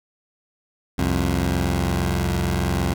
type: tone pair together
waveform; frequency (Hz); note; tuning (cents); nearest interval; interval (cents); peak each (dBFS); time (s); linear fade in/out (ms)
15% pulse; 66.5 / 88.77; C2 / F2; +29 / +29; perfect fourth; 500; -16; 0.98-2.94; 10
effects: none